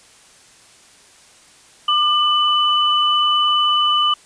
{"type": "tone pair together", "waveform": "sine", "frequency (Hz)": [1197, 2992], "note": ["D6", "F#7"], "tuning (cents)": [33, 19], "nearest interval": "octave + major third", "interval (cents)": 1586, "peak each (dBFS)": -16, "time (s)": [1.88, 4.14], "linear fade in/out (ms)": 5, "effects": ["white hiss -48 dBFS RMS until 4.25 s", "resampled to 22050 Hz"]}